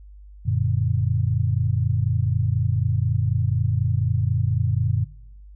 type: chord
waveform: sine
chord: Gb augmented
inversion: none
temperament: equal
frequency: 92.5 / 116.54 / 146.83 Hz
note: Gb2 / Bb2 / D3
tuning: 0 / 0 / 0 cents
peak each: -23 / -22 / -26 dBFS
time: 0.45-5.05 s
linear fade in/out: 20 ms
effects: noise-tail reverb RT60 0.7 s tail -18 dB re dry + added 50 Hz sine -41 dBFS peak until 5.55 s